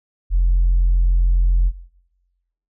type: tone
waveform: sine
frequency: 43.65 Hz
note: F1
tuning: in tune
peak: -11 dBFS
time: 0.3-1.72 s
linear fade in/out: 50 ms
effects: noise-tail reverb RT60 1.0 s tail -20 dB re dry + tanh soft clip ceiling -9 dBFS